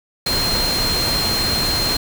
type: tone in noise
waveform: sine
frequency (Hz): 4186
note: C8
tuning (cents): 0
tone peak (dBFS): -19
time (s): 0.26-1.97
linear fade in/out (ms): 5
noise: pink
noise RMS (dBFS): -22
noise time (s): 0.26-1.97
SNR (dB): 0
effects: none